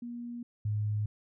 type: tone pair in turn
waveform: sine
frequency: 238.7 / 105.41 Hz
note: A#3 / G#2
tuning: +41 / +26 cents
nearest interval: octave + major second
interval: 1415 cents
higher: first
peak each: -37 / -28 dBFS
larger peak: second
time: 0.02-0.43 / 0.65-1.06 s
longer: neither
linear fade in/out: 5 ms
effects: none